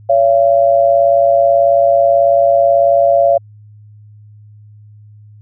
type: tone pair together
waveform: sine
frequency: 562.7 / 681 Hz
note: C#5 / F5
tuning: +26 / -44 cents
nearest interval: minor third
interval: 330 cents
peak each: -10 dBFS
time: 0.09-3.38 s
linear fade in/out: 10 ms
effects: added 105 Hz sine -37 dBFS peak until 5.41 s